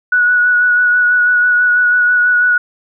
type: tone with vibrato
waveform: sine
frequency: 1467 Hz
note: F#6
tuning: 15 cents flat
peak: -8 dBFS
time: 0.12-2.58 s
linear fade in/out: 5 ms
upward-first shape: sine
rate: 6.1 Hz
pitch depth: 17 cents each way
effects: none